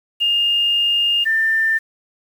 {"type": "tone pair in turn", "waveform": "sine", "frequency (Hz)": [2825, 1789.4], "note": ["F7", "A6"], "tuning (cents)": [19, 29], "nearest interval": "minor sixth", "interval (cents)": 790, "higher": "first", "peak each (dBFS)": -14, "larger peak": "neither", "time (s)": [[0.2, 1.25], [1.25, 1.79]], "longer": "first", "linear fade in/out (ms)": 20, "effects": ["7-bit"]}